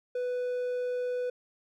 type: tone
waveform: triangle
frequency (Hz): 495.8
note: B4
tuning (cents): +7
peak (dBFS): -27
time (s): 0.15-1.3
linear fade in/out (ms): 5
effects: none